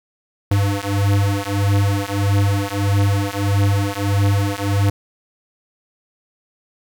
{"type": "beating tone pair", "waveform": "square", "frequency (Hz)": [99.3, 100.9], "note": ["G2", "G#2"], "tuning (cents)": [23, -49], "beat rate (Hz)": 1.6, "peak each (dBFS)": -19, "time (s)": [0.51, 4.9], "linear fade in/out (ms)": 5, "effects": ["8-bit"]}